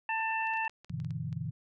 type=harmonic tone; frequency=891 Hz; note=A5; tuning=22 cents sharp; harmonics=1 / 2 / 3; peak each=-32 / -35 / -35 dBFS; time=0.09-0.68 s; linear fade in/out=2 ms
type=clicks; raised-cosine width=0.2 ms; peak=-36 dBFS; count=11; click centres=0.471 / 0.537 / 0.572 / 0.65 / 0.696 / 0.846 / 0.896 / 1.001 / 1.047 / 1.107 / 1.328 s
type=chord; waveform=sine; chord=E minor seventh; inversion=first; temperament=equal with one note detuned; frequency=98 / 123.47 / 146.83 / 165.86 Hz; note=G2 / B2 / D3 / E3; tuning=0 / 0 / 0 / +11 cents; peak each=-42 / -38 / -39 / -38 dBFS; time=0.9-1.51 s; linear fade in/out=5 ms
effects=none